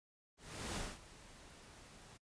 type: noise with ADSR envelope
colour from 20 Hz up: pink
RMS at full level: -41 dBFS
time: 0.37-2.18 s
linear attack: 390 ms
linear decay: 220 ms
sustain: -17 dB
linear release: 19 ms
effects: noise-tail reverb RT60 0.1 s tail -26 dB re dry + resampled to 22050 Hz